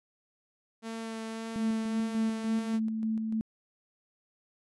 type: tone with vibrato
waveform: sawtooth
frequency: 224.6 Hz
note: A3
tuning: 36 cents sharp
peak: -32 dBFS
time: 0.82-2.8 s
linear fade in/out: 50 ms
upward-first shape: sine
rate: 1.8 Hz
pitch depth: 12 cents each way
type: tone with tremolo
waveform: sine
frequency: 220.8 Hz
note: A3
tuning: 6 cents sharp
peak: -27 dBFS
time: 1.56-3.41 s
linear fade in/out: 0 ms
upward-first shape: square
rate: 3.4 Hz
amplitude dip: 30%
effects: resampled to 24000 Hz